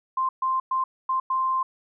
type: tone bursts at uneven times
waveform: sine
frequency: 1046.5 Hz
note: C6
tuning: in tune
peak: -21 dBFS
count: 5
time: 0.17-0.29 / 0.42-0.6 / 0.71-0.84 / 1.09-1.2 / 1.3-1.63 s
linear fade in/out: 5 ms
effects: none